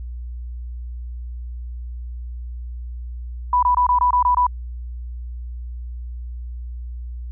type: tone bursts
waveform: sine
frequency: 987.8 Hz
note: B5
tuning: in tune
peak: -13 dBFS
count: 8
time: 3.53-4.467 s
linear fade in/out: 2 ms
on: 97 ms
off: 23 ms
effects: added 60 Hz sine -28 dBFS peak until 7.31 s